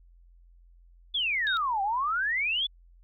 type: exponential two-way sweep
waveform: sine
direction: down then up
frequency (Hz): 3520 to 765 to 3520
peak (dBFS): -25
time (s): 1.14-2.67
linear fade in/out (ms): 10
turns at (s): 1.82
type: tone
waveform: sine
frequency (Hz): 3729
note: A#7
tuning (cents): 0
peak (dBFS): -29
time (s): 1.47-1.57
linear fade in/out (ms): 0
effects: added 43 Hz sine -53 dBFS peak until 3.03 s